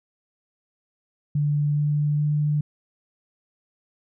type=tone with pitch steps; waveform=sine; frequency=146.83 / 147.85 / 148.88 Hz; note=D3 / D3 / D3; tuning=0 / +12 / +24 cents; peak=-19 dBFS; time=1.35-2.61 s; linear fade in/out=5 ms; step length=420 ms; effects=none